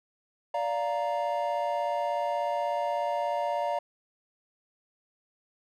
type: chord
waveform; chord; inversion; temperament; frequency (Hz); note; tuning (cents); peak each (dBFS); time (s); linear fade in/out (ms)
triangle; Bb major; first; just; 582.7 / 699.2 / 932.3; D5 / F5 / Bb5; -14 / +2 / 0; -29 / -29 / -30; 0.54-3.79; 5
effects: none